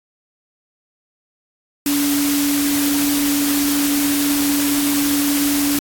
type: tone in noise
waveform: sine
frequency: 286 Hz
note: D4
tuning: 46 cents flat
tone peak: -16 dBFS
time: 1.86-5.79 s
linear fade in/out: 2 ms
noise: white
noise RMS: -22 dBFS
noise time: 1.86-5.79 s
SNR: +3 dB
effects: AAC 64 kbps